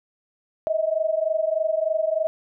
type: tone pair together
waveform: sine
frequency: 625 / 648.3 Hz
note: D#5 / E5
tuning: +8 / -29 cents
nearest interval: minor second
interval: 63 cents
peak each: -23 dBFS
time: 0.67-2.27 s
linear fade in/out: 0 ms
effects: none